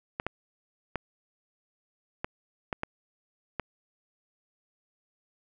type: clicks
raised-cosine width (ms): 0.5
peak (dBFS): -15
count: 7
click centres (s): 0.199 / 0.266 / 0.957 / 2.245 / 2.728 / 2.834 / 3.597
effects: none